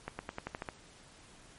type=accelerating click train; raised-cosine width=0.5 ms; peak=-22 dBFS; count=8; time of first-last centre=0.08-0.688 s; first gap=110 ms; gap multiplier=0.92; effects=pink hiss -57 dBFS RMS until 1.58 s + MP3 48 kbps